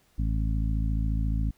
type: harmonic tone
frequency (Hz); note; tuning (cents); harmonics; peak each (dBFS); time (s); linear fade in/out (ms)
54.3; A1; -22; 1 / 2 / 3 / 4 / 5; -25 / -31 / -35 / -37 / -39; 0.18-1.51; 10
effects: pink hiss -65 dBFS RMS until 1.57 s